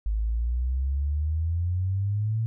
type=exponential sweep; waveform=sine; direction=up; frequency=51.5 to 114.2 Hz; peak=-23 dBFS; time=0.06-2.46 s; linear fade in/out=0 ms; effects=none